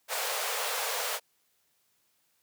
pink high-pass noise, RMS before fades -32 dBFS, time 0.08-1.2 s, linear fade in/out 50 ms, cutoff 440 Hz, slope 96 dB/octave, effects white hiss -72 dBFS RMS until 2.42 s + high-pass 60 Hz 12 dB/octave

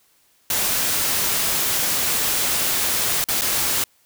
white noise with dropouts, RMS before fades -21 dBFS, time 0.5-3.84 s, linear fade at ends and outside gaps 2 ms, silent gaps 3.241-3.286 / 3.412-3.418 s, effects white hiss -60 dBFS RMS until 4.05 s

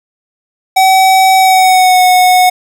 square tone with pitch glide, 760 to 732.8 Hz, F#5 to F#5, +46 to -17 cents, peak -5 dBFS, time 0.76-2.5 s, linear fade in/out 10 ms, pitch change -63 cents, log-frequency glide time 1.37-2.02 s, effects none

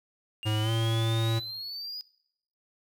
triangle exponential sweep, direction up, 2795 to 4978 Hz, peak -34 dBFS, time 0.43-2.01 s, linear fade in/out 0 ms
square tone with pitch glide, 107.7 to 113.19 Hz, A2 to A2, -37 to +49 cents, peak -26 dBFS, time 0.45-1.4 s, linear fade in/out 20 ms, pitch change +86 cents, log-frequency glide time 0.62-0.7 s
effects noise-tail reverb RT60 0.7 s tail -21 dB re dry

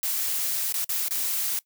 blue noise with dropouts, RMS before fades -27 dBFS, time 0.03-1.59 s, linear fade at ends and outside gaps 1 ms, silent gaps 0.724-0.741 / 0.844-0.892 / 1.083-1.108 s, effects noise-tail reverb RT60 0.1 s tail -20 dB re dry

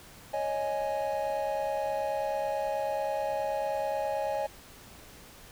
triangle chord, C# suspended second, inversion none, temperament just, 554.4 / 623.7 / 831.5 Hz, C#5 / D#5 / G#5, 0 / +4 / +2 cents, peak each -31 dBFS, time 0.33-4.47 s, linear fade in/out 10 ms, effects pink hiss -51 dBFS RMS until 5.51 s

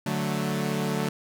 sawtooth chord, D major, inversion none, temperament equal, 146.83 / 185 / 220 Hz, D3 / F#3 / A3, 0 / 0 / 0 cents, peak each -26 dBFS, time 0.06-1.09 s, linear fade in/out 5 ms, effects none

